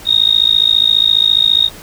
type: tone with amplitude modulation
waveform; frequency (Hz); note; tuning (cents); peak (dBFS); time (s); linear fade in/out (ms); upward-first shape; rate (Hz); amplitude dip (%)
sine; 3729; A#7; 0; -4; 0.05-1.7; 50; sine; 54.7; 100
effects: pink hiss -35 dBFS RMS until 1.82 s